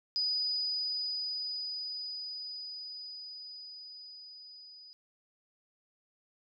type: tone with level ramp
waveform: sine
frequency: 4961 Hz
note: D#8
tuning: 6 cents flat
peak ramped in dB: -28 to -50 dBFS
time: 0.16-4.93 s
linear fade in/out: 0 ms
effects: none